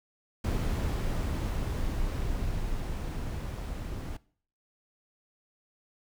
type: noise with level ramp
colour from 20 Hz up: brown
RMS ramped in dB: -28 to -36 dBFS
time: 0.44-4.17 s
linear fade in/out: 5 ms
effects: noise-tail reverb RT60 0.5 s tail -21 dB re dry